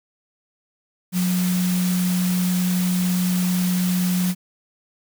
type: tone in noise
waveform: sine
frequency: 181 Hz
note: F#3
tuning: 38 cents flat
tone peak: -18 dBFS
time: 1.12-4.35 s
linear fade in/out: 50 ms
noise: white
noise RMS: -30 dBFS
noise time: 1.12-4.35 s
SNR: +9 dB
effects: none